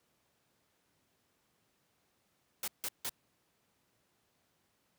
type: noise bursts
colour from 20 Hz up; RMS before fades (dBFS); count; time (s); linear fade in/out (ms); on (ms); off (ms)
white; -37; 3; 2.63-3.094; 2; 48; 160
effects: pink hiss -75 dBFS RMS until 4.98 s + high-pass 100 Hz 12 dB/octave